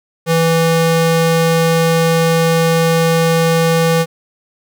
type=ring-modulated tone; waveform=square; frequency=329.6 Hz; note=E4; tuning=in tune; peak=-8 dBFS; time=0.26-4.06 s; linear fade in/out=50 ms; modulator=166 Hz; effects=none